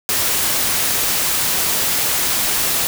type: noise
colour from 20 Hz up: white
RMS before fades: -18 dBFS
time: 0.09-2.87 s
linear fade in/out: 0 ms
effects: none